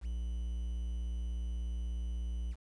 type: tone with quantisation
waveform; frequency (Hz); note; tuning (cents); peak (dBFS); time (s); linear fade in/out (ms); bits
triangle; 58.27; A#1; 0; -32; 0.01-2.56; 50; 10
effects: resampled to 24000 Hz